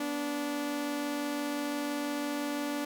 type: tone pair together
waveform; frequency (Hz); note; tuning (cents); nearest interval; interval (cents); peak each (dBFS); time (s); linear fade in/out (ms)
sawtooth; 244.9 / 290.8; B3 / D4; -14 / -17; minor third; 297; -36 / -28; 0-2.85; 5
effects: 11-bit